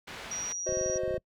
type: low-pass noise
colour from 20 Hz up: white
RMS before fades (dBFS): -43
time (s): 0.07-0.53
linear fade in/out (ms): 10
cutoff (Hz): 2900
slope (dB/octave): 12
type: tone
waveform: sine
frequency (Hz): 5760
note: F#8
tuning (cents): -47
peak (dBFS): -32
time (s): 0.31-0.98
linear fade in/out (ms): 5
type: chord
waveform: triangle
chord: C diminished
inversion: second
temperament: equal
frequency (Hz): 370 / 523.3 / 622.3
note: Gb4 / C5 / Eb5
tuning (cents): 0 / 0 / 0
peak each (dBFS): -32 / -30 / -32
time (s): 0.66-1.18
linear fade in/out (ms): 10
type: clicks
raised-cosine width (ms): 5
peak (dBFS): -30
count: 12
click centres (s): 0.692 / 0.724 / 0.772 / 0.812 / 0.861 / 0.899 / 0.959 / 1.035 / 1.079 / 1.109 / 1.142 / 1.18
effects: noise-tail reverb RT60 0.1 s tail -26 dB re dry